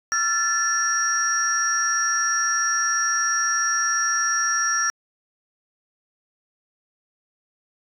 sine tone cluster, 1363 / 1746 / 5660 Hz, F6 / A6 / F8, -43 / -14 / +22 cents, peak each -23 dBFS, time 0.12-4.9 s, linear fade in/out 0 ms, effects tanh soft clip ceiling -11 dBFS

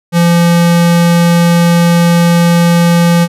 square tone, 171.2 Hz, F3, 34 cents flat, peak -6 dBFS, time 0.12-3.28 s, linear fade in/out 50 ms, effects resampled to 32000 Hz

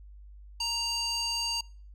square tone with band-pass filter, 932.3 Hz, A#5, in tune, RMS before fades -31 dBFS, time 0.6-1.61 s, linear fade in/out 5 ms, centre 4800 Hz, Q 2.3, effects noise-tail reverb RT60 0.5 s tail -26 dB re dry + added 50 Hz sine -46 dBFS peak until 1.94 s

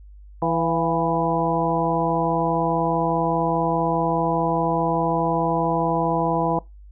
harmonic tone with a mistuned harmonic, 164.81 Hz, E3, in tune, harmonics 1 / 2 / 3 / 4 / 5 / 6, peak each -26 / -26 / -26 / -26 / -26 / -26 dBFS, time 0.42-6.59 s, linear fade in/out 2 ms, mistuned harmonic 4, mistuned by +51 cents, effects noise-tail reverb RT60 0.2 s tail -22 dB re dry + added 50 Hz sine -41 dBFS peak until 6.91 s

